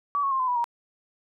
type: tone with pitch steps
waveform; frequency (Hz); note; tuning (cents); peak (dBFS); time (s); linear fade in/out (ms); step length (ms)
sine; 1145 / 1102.2 / 1060.9 / 1021.3 / 983.1 / 946.3; D6 / C#6 / C6 / C6 / B5 / A#5; -44 / -10 / +24 / -42 / -8 / +26; -22; 0.15-0.642; 0; 82
effects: none